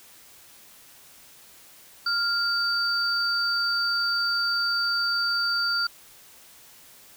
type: tone pair together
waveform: sine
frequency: 1396.9 / 4626 Hz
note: F6 / D8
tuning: 0 / -27 cents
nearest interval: octave + major sixth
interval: 2073 cents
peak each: -25 dBFS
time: 2.06-5.87 s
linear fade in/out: 5 ms
effects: white hiss -51 dBFS RMS until 7.16 s